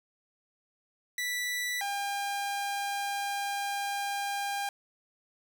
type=tone pair in turn; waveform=sawtooth; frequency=1969 / 802.9 Hz; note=B6 / G5; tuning=-6 / +41 cents; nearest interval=octave + major third; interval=1553 cents; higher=first; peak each=-27 dBFS; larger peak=neither; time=1.18-1.81 / 1.81-4.69 s; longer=second; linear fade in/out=2 ms; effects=none